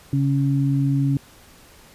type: tone pair together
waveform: sine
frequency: 138.42 / 277.2 Hz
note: C#3 / C#4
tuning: -2 / 0 cents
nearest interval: octave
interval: 1202 cents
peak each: -18 / -22 dBFS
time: 0.13-1.17 s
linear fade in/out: 2 ms
effects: pink hiss -49 dBFS RMS until 1.94 s + resampled to 32000 Hz